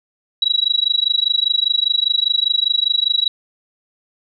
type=tone with amplitude modulation; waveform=sine; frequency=3888 Hz; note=B7; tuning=28 cents flat; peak=-10 dBFS; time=0.42-3.28 s; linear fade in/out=2 ms; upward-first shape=sine; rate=25 Hz; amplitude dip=100%; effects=none